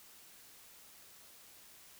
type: silence
effects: white hiss -58 dBFS RMS until 1.99 s